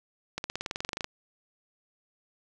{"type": "accelerating click train", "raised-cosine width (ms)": 0.2, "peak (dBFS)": -15, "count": 15, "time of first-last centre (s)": [0.38, 1.044], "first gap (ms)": 61, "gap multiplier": 0.96, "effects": []}